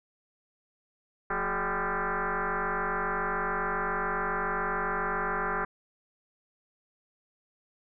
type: tone with frequency modulation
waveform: sine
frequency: 174.4 Hz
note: F3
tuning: 2 cents flat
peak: -27 dBFS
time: 1.3-5.65 s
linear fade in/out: 5 ms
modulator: 198 Hz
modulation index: 8
effects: none